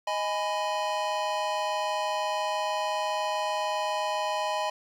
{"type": "chord", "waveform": "square", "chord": "G# minor", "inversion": "second", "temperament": "just", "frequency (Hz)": [623, 830.6, 996.7], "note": ["D#5", "G#5", "B5"], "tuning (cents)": [2, 0, 16], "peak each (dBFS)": -32, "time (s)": [0.07, 4.7], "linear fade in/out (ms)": 5, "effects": ["low-pass 6000 Hz 12 dB/octave", "9-bit"]}